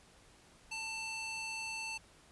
square tone with high-pass filter, 890 Hz, A5, 20 cents sharp, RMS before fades -41 dBFS, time 0.71-1.98 s, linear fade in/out 10 ms, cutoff 2000 Hz, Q 1.6, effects pink hiss -62 dBFS RMS until 2.31 s + resampled to 24000 Hz

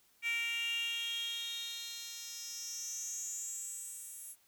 10% pulse tone with high-pass filter sweep, 464.9 Hz, A#4, 5 cents flat, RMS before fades -40 dBFS, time 0.22-4.36 s, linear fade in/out 50 ms, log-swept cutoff 2300 to 10000 Hz, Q 7.1, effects white hiss -69 dBFS RMS until 4.47 s

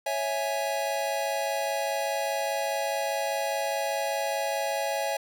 square chord, C# minor, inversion none, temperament equal, 554.4 / 659.3 / 830.6 Hz, C#5 / E5 / G#5, 0 / 0 / 0 cents, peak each -32 dBFS, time 0.06-5.17 s, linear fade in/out 5 ms, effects none

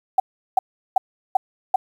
sine tone bursts, 760 Hz, F#5, 46 cents sharp, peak -11 dBFS, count 5, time 0.18-1.76 s, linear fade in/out 5 ms, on 20 ms, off 370 ms, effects 8-bit

